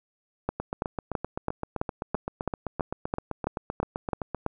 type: two click trains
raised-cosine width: 1 ms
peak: -12 / -16 dBFS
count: 13 / 30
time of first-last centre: 0.49-4.464 / 0.6-4.347 s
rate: 3.02 / 7.74 Hz
effects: none